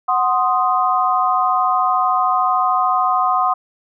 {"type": "chord", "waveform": "sine", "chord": "C diminished", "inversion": "second", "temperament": "equal", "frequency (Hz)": [740, 1046.5, 1244.5], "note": ["Gb5", "C6", "Eb6"], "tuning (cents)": [0, 0, 0], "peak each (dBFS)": -18, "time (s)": [0.08, 3.54], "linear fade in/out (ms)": 10, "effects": []}